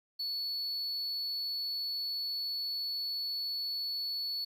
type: tone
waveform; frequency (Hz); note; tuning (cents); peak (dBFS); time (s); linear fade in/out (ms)
triangle; 4423; C#8; -5; -32; 0.19-4.45; 10
effects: 11-bit